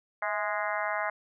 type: harmonic tone with a mistuned harmonic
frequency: 207.7 Hz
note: G#3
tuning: in tune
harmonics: 3 / 4 / 5 / 6 / 7 / 8 / 9 / 10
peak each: -34 / -35 / -36 / -37 / -37 / -38 / -39 / -39 dBFS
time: 0.22-1.1 s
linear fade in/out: 5 ms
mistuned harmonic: 3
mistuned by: +54 cents
effects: none